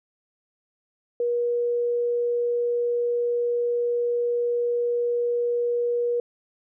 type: tone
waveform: sine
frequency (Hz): 479.1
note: A#4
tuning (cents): +47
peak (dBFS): -21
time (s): 1.2-6.2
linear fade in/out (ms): 2
effects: none